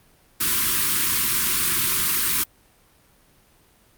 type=band-stop noise; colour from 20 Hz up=white; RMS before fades=-21 dBFS; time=0.4-2.44 s; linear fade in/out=10 ms; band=400 to 980 Hz; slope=96 dB/octave; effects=pink hiss -57 dBFS RMS until 3.97 s + Opus 32 kbps